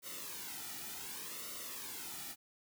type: noise with flanger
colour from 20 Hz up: white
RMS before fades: -45 dBFS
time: 0.02-2.36 s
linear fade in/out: 50 ms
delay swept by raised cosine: 1.2 to 1.89 ms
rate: 0.67 Hz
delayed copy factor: -0.7
effects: none